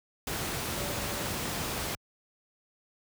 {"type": "tone in noise", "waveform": "sine", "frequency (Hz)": 575, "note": "D5", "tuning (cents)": -37, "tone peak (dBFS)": -42, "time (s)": [0.77, 1.24], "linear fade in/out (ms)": 2, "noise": "pink", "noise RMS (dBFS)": -33, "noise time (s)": [0.27, 1.95], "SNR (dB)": -12, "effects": ["high-pass 60 Hz 12 dB/octave"]}